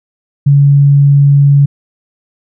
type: tone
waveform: sine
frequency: 141.5 Hz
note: C#3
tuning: 36 cents sharp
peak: -3 dBFS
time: 0.46-1.66 s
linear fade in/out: 10 ms
effects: none